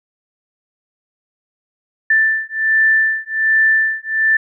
sine beating tone pair, 1768 / 1769.3 Hz, A6 / A6, +8 / +9 cents, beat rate 1.3 Hz, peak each -15 dBFS, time 2.1-4.37 s, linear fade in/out 5 ms, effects none

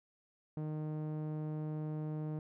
sawtooth tone with low-pass filter, 153.7 Hz, D#3, 21 cents flat, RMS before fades -39 dBFS, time 0.57-2.39 s, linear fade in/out 2 ms, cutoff 620 Hz, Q 0.56, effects none

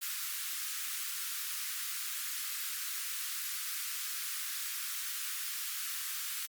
white high-pass noise, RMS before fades -38 dBFS, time 0.01-6.47 s, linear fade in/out 20 ms, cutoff 1200 Hz, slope 48 dB/octave, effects Opus 48 kbps

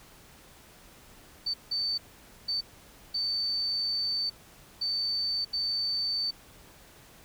sine tone bursts at uneven times, 4551 Hz, C#8, 45 cents sharp, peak -27 dBFS, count 6, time 1.46-1.54 / 1.71-1.98 / 2.48-2.61 / 3.14-4.3 / 4.81-5.45 / 5.53-6.31 s, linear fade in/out 10 ms, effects pink hiss -54 dBFS RMS until 7.24 s

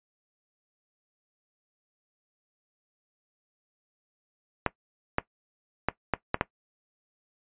clicks, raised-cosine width 0.5 ms, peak -8 dBFS, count 6, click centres 4.663 / 5.184 / 5.886 / 6.137 / 6.344 / 6.411 s, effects noise-tail reverb RT60 0.1 s tail -18 dB re dry + resampled to 8000 Hz

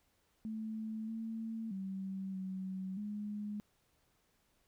sine tone with pitch steps, 219.1 / 224.2 / 191.9 / 188.7 / 208.1 Hz, A3 / A3 / G3 / F#3 / G#3, -7 / +33 / -37 / +34 / +4 cents, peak -38 dBFS, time 0.45-3.6 s, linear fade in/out 0 ms, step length 630 ms, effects pink hiss -75 dBFS RMS until 4.67 s

